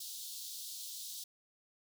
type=high-pass noise; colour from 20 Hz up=pink; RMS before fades=-45 dBFS; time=0-1.24 s; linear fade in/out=5 ms; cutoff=3500 Hz; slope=48 dB/octave; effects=none